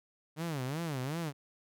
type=tone with vibrato; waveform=sawtooth; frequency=146.83 Hz; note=D3; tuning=in tune; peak=-30 dBFS; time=0.36-1.33 s; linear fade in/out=50 ms; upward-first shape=sine; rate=2.7 Hz; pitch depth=260 cents each way; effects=none